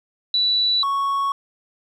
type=tone pair in turn; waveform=sine / triangle; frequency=3951 / 1108.7 Hz; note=B7 / C#6; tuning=0 / 0 cents; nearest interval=octave + minor seventh; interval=2200 cents; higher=first; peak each=-16 / -17 dBFS; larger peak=first; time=0.34-0.83 / 0.83-1.32 s; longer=neither; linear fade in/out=2 ms; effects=none